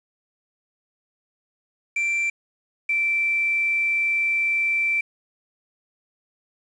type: tone pair in turn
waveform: triangle / sine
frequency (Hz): 2349 / 2338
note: D7 / D7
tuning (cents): 0 / -8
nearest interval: unison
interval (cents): 8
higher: first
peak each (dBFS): -19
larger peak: neither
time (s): 1.96-2.3 / 2.89-5.01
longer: second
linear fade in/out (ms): 5
effects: resampled to 22050 Hz + 8-bit